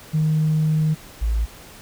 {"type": "tone pair in turn", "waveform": "sine", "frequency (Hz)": [155.56, 55.61], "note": ["D#3", "A1"], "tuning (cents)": [0, 19], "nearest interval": "octave + tritone", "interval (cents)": 1781, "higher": "first", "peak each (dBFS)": [-15, -17], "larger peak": "first", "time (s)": [[0.13, 0.95], [1.21, 1.46]], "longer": "first", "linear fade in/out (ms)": 20, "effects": ["tanh soft clip ceiling -12 dBFS", "pink hiss -43 dBFS RMS until 1.81 s"]}